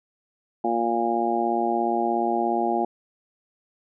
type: harmonic tone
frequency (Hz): 117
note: A#2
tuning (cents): +7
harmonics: 2 / 3 / 4 / 5 / 6 / 7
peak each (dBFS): -29 / -26 / -35 / -33 / -26 / -26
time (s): 0.64-2.85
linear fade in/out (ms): 5
effects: none